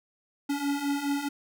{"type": "beating tone pair", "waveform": "square", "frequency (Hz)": [280.4, 285.2], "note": ["C#4", "C#4"], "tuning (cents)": [20, 49], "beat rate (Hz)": 4.8, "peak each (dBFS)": [-33, -29], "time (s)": [0.49, 1.29], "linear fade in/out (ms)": 10, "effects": []}